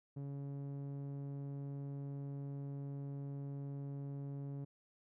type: tone with low-pass filter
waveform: sawtooth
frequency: 140.2 Hz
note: C#3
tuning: 20 cents sharp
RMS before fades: -44 dBFS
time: 0.16-4.65 s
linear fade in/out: 10 ms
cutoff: 390 Hz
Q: 0.53
effects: none